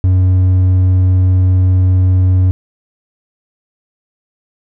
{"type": "tone with hard clipping", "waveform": "sine", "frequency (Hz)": 92.5, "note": "F#2", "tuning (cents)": 0, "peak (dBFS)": -8, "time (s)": [0.04, 2.51], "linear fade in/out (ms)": 0, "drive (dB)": 3, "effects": []}